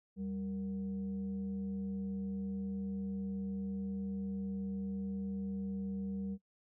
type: tone with frequency modulation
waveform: sine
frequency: 195.2 Hz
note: G3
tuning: 7 cents flat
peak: -36 dBFS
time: 0.16-6.38 s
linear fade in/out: 50 ms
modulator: 272 Hz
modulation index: 0.39
effects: noise-tail reverb RT60 0.1 s tail -20 dB re dry